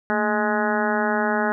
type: harmonic tone with a mistuned harmonic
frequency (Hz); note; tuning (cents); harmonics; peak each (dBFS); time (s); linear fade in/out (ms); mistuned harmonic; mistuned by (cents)
210; G#3; +19; 1 / 2 / 3 / 4 / 5 / 6 / 7 / 8 / 9; -25 / -27 / -27 / -26 / -32 / -31 / -27 / -30 / -35; 0.1-1.52; 0; 1; +110
effects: none

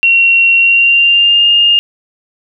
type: tone with pitch glide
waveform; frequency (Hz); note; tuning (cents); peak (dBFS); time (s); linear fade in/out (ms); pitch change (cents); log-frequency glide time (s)
sine; 2738 to 2825; F7 to F7; -35 to +19; -5; 0.03-1.79; 0; +54; 0.58-1.48
effects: none

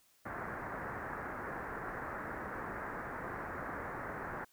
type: low-pass noise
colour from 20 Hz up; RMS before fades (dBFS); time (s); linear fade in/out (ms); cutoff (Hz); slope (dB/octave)
white; -42; 0.25-4.45; 10; 1800; 48
effects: white hiss -69 dBFS RMS until 4.52 s

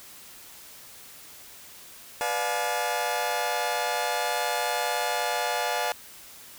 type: chord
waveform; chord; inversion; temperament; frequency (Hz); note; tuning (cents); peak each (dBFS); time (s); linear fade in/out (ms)
sawtooth; B diminished seventh; none; just; 493.9 / 592.7 / 711.2 / 853.4; B4 / D5 / F5 / Ab5; 0 / +16 / +31 / +47; -30 / -29 / -26 / -26; 2.21-5.92; 0
effects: white hiss -47 dBFS RMS until 6.58 s

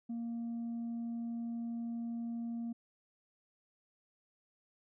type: tone with tanh clipping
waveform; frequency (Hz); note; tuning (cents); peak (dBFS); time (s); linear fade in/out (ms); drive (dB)
sine; 233.1; A#3; 0; -37; 0.09-2.73; 10; 1
effects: none

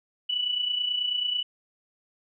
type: tone with amplitude modulation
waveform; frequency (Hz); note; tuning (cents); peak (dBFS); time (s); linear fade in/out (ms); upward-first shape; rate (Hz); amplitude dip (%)
sine; 2960; F#7; 0; -22; 0.29-1.43; 10; sine; 29.2; 60
effects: none

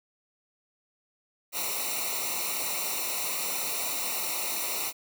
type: noise with comb filter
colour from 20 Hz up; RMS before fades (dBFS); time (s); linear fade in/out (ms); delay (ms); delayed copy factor
white; -31; 1.52-4.93; 50; 0.61; -0.9
effects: none

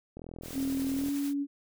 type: click train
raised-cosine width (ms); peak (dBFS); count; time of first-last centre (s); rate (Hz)
2; -29; 39; 0.17-1.086; 41.5
type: noise with tremolo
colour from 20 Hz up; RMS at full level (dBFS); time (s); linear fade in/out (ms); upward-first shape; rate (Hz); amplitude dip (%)
white; -43; 0.42-1.34; 50; triangle; 11; 35
type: tone with pitch glide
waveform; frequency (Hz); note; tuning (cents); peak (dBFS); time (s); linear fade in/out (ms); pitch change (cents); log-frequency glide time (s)
sine; 270 to 282.8; C#4 to C#4; -45 to +35; -28; 0.53-1.47; 50; +80; 0.95-1.09
effects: none

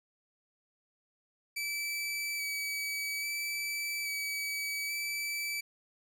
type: tone with vibrato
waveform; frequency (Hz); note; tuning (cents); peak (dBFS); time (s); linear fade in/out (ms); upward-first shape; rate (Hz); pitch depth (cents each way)
sawtooth; 2298; D7; -38; -30; 1.56-5.61; 10; square; 0.6; 12
effects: none

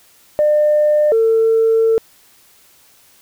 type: tone pair in turn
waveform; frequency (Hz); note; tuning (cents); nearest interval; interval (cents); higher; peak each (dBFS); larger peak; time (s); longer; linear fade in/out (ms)
sine; 600 / 449.5; D5 / A4; +37 / +37; perfect fourth; 500; first; -9; neither; 0.39-1.12 / 1.12-1.98; second; 0
effects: tanh soft clip ceiling -6 dBFS + white hiss -50 dBFS RMS until 3.21 s

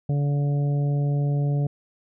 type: harmonic tone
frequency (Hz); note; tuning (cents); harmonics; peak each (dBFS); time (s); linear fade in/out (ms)
143.5; D3; -40; 1 / 2 / 3 / 4 / 5; -20 / -35 / -36 / -38 / -41; 0.09-1.67; 5
effects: none

